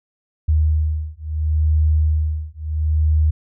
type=beating tone pair; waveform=sine; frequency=77 / 77.73 Hz; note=D#2 / D#2; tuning=-17 / -1 cents; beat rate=0.73 Hz; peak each=-18 dBFS; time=0.48-3.31 s; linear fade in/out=10 ms; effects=none